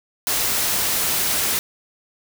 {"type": "noise", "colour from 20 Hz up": "white", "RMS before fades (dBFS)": -21, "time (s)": [0.27, 1.59], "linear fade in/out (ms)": 0, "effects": []}